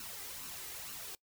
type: noise with flanger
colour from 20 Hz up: white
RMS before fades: -45 dBFS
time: 0-1.15 s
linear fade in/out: 2 ms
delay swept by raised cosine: 0.72 to 2.52 ms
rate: 2.2 Hz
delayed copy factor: +0.6
effects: noise-tail reverb RT60 0.1 s tail -22 dB re dry